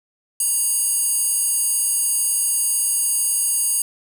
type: tone with high-pass filter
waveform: square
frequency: 949 Hz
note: A#5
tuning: 31 cents sharp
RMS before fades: -20 dBFS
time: 0.4-3.82 s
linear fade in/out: 2 ms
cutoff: 9300 Hz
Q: 3.5
effects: none